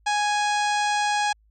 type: harmonic tone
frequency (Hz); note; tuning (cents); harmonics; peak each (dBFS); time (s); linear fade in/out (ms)
830.6; G#5; 0; 1 / 2 / 3 / 4 / 5 / 6 / 7 / 8 / 9 / 10; -22 / -28 / -32 / -34 / -36 / -38 / -39 / -40 / -41 / -42; 0.06-1.33; 10
effects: added 53 Hz sine -57 dBFS peak until 1.5 s

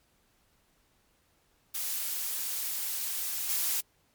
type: noise with level steps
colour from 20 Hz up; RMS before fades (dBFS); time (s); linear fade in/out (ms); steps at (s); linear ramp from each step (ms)
blue; -33 / -29; 1.74-3.81; 10; 3.49; 2
effects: pink hiss -69 dBFS RMS until 4.14 s + MP3 96 kbps

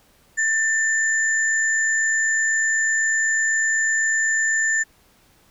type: tone pair together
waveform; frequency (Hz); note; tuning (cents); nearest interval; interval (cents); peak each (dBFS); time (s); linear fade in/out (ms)
sine; 1782 / 7134; A6 / A8; +22 / +23; 2 octaves; 2401; -18 / -26; 0.37-4.84; 20
effects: pink hiss -57 dBFS RMS until 5.5 s

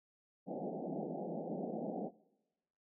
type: band-pass noise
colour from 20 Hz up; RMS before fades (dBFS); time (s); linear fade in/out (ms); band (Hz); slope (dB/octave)
pink; -41; 0.46-2.11; 50; 160 to 790; 96
effects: noise-tail reverb RT60 1.0 s tail -22 dB re dry

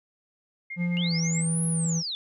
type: tone with tremolo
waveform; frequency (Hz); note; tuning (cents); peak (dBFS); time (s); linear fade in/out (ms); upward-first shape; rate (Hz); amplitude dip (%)
sine; 2125; C7; +26; -32; 0.7-1.45; 5; sine; 9.2; 90
type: tone with pitch glide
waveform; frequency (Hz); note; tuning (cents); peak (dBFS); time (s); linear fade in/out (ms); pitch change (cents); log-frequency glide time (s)
triangle; 174.61 to 165; F3 to E3; 0 to +2; -22; 0.76-2.03; 50; -98; 1.02-1.17
type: linear two-way sweep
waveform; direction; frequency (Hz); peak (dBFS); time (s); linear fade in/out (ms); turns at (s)
sine; up then down; 2746 to 10860 to 3420; -29; 0.97-2.15; 0; 1.65
effects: none

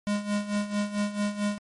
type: tone with tremolo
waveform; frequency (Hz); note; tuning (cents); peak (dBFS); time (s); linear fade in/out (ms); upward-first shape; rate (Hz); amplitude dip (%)
square; 206; G#3; -14; -24; 0.07-1.58; 0; sine; 4.5; 75
effects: MP3 48 kbps

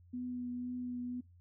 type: tone with vibrato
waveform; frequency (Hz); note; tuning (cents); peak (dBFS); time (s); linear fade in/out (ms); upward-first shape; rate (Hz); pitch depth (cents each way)
sine; 246.9; B3; 0; -37; 0.13-1.21; 10; triangle; 2; 16
effects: noise-tail reverb RT60 0.2 s tail -20 dB re dry + added 88 Hz sine -58 dBFS peak until 1.4 s

